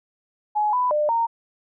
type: tone with pitch steps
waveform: sine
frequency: 843 / 995 / 599 / 923 Hz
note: G#5 / B5 / D5 / A#5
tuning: +26 / +13 / +34 / -17 cents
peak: -18 dBFS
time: 0.55-1.27 s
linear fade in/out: 20 ms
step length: 180 ms
effects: none